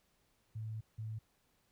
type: tone bursts at uneven times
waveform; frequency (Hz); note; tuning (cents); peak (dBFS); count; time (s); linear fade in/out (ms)
sine; 109.8; A2; -3; -39; 2; 0.55-0.81 / 0.98-1.19; 10
effects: pink hiss -75 dBFS RMS until 1.71 s